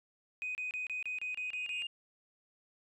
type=tone bursts; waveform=sine; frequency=2500 Hz; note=D#7; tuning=8 cents sharp; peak=-34 dBFS; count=9; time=0.42-1.822 s; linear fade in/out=0 ms; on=130 ms; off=29 ms
type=tone with exponential growth; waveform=sine; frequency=2814 Hz; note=F7; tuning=12 cents sharp; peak=-34 dBFS; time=1.04-1.87 s; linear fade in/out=5 ms; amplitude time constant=180 ms
effects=tanh soft clip ceiling -31 dBFS